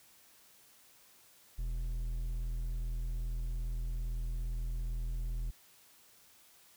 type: tone with hard clipping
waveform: sine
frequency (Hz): 41.2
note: E1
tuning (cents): 0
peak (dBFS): -35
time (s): 1.58-5.51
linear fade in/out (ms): 10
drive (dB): 6
effects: white hiss -62 dBFS RMS until 6.76 s